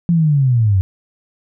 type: linear sweep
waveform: sine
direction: down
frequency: 174.61 to 90.4 Hz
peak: -10 dBFS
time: 0.09-0.81 s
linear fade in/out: 0 ms
effects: none